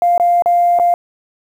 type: tone with dropouts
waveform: sine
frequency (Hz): 698.5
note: F5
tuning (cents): 0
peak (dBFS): -8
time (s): 0.02-0.94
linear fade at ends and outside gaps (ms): 1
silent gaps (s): 0.179-0.198 / 0.422-0.459 / 0.789-0.797
effects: tanh soft clip ceiling -4 dBFS + 7-bit